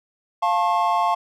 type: chord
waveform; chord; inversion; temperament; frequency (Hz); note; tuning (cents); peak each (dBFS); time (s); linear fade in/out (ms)
triangle; F augmented; none; equal with one note detuned; 698.5 / 880 / 1082.8; F5 / A5 / C#6; 0 / 0 / -41; -20; 0.42-1.15; 10
effects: none